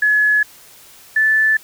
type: tone pair in turn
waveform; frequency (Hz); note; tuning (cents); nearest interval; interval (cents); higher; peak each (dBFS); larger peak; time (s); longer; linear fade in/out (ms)
sine; 1700 / 1750.8; G#6 / A6; +40 / -9; minor second; 51; second; -11; neither; 0.02-0.43 / 1.16-1.57; neither; 5
effects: white hiss -44 dBFS RMS until 1.63 s